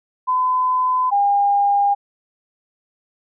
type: tone pair in turn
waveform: sine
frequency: 1014 / 807.1 Hz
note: B5 / G#5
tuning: +45 / -50 cents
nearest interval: major third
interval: 395 cents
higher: first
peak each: -15 / -13 dBFS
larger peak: second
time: 0.27-1.11 / 1.11-1.95 s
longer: neither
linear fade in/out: 20 ms
effects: none